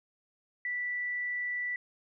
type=tone; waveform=sine; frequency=1967 Hz; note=B6; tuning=7 cents flat; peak=-31 dBFS; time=0.65-1.76 s; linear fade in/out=2 ms; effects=none